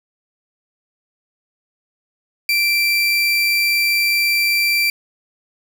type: tone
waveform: 30% pulse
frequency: 2349 Hz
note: D7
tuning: in tune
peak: -12 dBFS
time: 2.49-4.9 s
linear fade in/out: 2 ms
effects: none